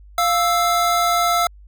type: tone pair together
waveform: square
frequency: 699.8 / 1318.5 Hz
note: F5 / E6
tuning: +3 / 0 cents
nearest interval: major seventh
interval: 1097 cents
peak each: -19 dBFS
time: 0.18-1.47 s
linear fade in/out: 2 ms
effects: added 50 Hz sine -41 dBFS peak until 1.67 s